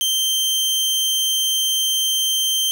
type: tone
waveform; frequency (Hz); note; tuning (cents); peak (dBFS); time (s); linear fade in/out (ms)
sawtooth; 3136; G7; 0; -14; 0.01-2.71; 0
effects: none